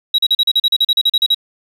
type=tone bursts; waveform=sine; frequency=3855 Hz; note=B7; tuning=43 cents flat; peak=-7 dBFS; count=15; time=0.14-1.346 s; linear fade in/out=5 ms; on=44 ms; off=39 ms; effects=tanh soft clip ceiling -8 dBFS + 7-bit